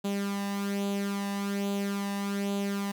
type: tone with flanger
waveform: sawtooth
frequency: 199.9 Hz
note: G3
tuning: 34 cents sharp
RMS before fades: -31 dBFS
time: 0.04-2.92 s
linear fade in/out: 10 ms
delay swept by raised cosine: 0.27 to 1.1 ms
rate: 1.2 Hz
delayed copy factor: +0.6
effects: 9-bit